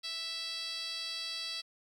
10% pulse tone with band-pass filter, 659.3 Hz, E5, in tune, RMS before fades -39 dBFS, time 0.03-1.62 s, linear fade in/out 20 ms, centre 4700 Hz, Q 3.5, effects 11-bit

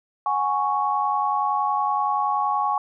sine chord, F# suspended second, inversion none, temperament equal, 740 / 830.6 / 1108.7 Hz, F#5 / G#5 / C#6, 0 / 0 / 0 cents, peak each -29 / -23 / -23 dBFS, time 0.26-2.78 s, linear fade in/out 2 ms, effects none

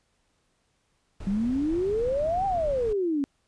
brown noise, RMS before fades -38 dBFS, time 1.2-2.93 s, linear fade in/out 5 ms
sine exponential two-way sweep, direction up then down, 189.4 to 800 to 269.9 Hz, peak -23 dBFS, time 1.27-3.24 s, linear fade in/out 0 ms, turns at 2.46 s
effects pink hiss -71 dBFS RMS until 3.47 s + resampled to 22050 Hz

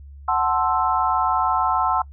sine chord, F# half-diminished seventh, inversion none, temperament equal, 740 / 880 / 1046.5 / 1318.5 Hz, F#5 / A5 / C6 / E6, 0 / 0 / 0 / 0 cents, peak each -23 dBFS, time 0.28-2.02 s, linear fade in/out 5 ms, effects noise-tail reverb RT60 0.1 s tail -22 dB re dry + added 70 Hz sine -38 dBFS peak until 2.12 s

